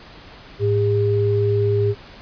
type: tone pair together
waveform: sine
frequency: 106.9 / 404.9 Hz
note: A2 / G#4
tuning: -49 / -44 cents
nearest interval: octave + major seventh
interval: 2305 cents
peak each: -18 dBFS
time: 0.59-1.95 s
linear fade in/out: 50 ms
effects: pink hiss -42 dBFS RMS until 2.21 s + resampled to 11025 Hz